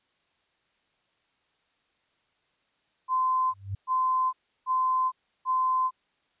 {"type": "tone bursts", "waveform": "sine", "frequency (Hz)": 1031, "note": "C6", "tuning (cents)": -26, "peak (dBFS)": -22, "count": 4, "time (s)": [3.08, 5.91], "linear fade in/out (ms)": 50, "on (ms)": 460, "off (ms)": 330}
{"type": "tone with exponential growth", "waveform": "sine", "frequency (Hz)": 98, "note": "G2", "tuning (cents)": 0, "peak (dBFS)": -26, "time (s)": [3.49, 3.75], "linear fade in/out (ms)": 5, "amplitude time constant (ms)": 56}
{"effects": ["white hiss -71 dBFS RMS until 6.4 s", "resampled to 8000 Hz"]}